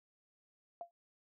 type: tone with exponential decay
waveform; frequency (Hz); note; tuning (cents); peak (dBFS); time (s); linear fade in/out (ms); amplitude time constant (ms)
sine; 689; F5; -24; -37; 0.81-0.91; 1; 20
effects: none